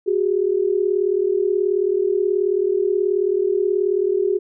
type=tone pair together; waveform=sine; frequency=370 / 408.6 Hz; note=F#4 / G#4; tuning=0 / -28 cents; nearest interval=major second; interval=172 cents; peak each=-19 dBFS; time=0.06-4.39 s; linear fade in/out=20 ms; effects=none